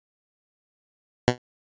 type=tone with exponential decay; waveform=10% pulse; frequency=123.47 Hz; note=B2; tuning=in tune; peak=-3 dBFS; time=1.28-1.38 s; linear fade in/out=0 ms; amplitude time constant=21 ms; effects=resampled to 16000 Hz